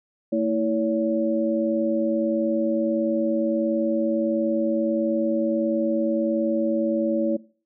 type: tone cluster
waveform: sine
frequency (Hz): 225.1 / 326.6 / 564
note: A3 / E4 / C#5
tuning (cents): +40 / -16 / +30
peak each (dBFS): -24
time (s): 0.32-7.37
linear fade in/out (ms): 10
effects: noise-tail reverb RT60 0.4 s tail -20 dB re dry